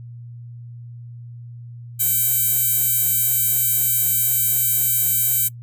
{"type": "tone with high-pass filter", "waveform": "15% pulse", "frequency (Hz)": 772, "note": "G5", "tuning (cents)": -27, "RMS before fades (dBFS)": -19, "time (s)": [1.99, 5.49], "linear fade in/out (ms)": 20, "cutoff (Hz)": 11000, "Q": 1.2, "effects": ["noise-tail reverb RT60 0.1 s tail -24 dB re dry", "added 119 Hz sine -34 dBFS peak until 5.62 s"]}